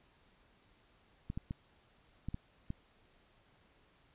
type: clicks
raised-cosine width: 5 ms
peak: -26 dBFS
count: 6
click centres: 1.301 / 1.375 / 1.509 / 2.286 / 2.344 / 2.704 s
effects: pink hiss -68 dBFS RMS until 4.14 s + resampled to 8000 Hz